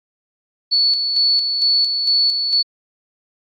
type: tone with tremolo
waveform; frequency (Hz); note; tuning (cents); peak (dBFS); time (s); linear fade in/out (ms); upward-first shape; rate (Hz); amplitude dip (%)
sine; 4435; C#8; 0; -12; 0.71-2.63; 20; square; 2.2; 45
effects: AAC 64 kbps